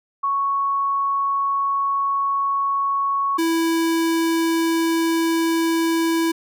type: tone pair in turn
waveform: sine / square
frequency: 1108.7 / 329.6 Hz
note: C#6 / E4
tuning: 0 / 0 cents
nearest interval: octave + major sixth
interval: 2100 cents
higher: first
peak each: -18 dBFS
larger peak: neither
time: 0.23-3.38 / 3.38-6.32 s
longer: first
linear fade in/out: 10 ms
effects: none